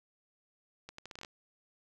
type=accelerating click train; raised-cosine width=0.2 ms; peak=-28 dBFS; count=9; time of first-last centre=0.89-1.248 s; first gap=94 ms; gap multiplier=0.77; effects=none